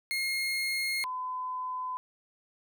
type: tone pair in turn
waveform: 30% pulse / sine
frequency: 2147 / 1013.2 Hz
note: C7 / B5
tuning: +44 / +44 cents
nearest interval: octave + minor second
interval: 1300 cents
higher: first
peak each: -26 / -32 dBFS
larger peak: first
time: 0.11-1.04 / 1.04-1.97 s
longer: neither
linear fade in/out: 0 ms
effects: none